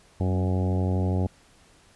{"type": "harmonic tone with a mistuned harmonic", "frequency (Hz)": 92.5, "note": "F#2", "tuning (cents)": 0, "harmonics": [1, 2, 3, 4, 5, 6, 7, 8, 9], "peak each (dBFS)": [-23, -29, -33, -35, -37, -39, -40, -41, -42], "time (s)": [0.2, 1.27], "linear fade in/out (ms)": 5, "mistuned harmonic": 2, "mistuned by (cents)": 28, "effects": ["pink hiss -57 dBFS RMS until 1.95 s", "resampled to 24000 Hz"]}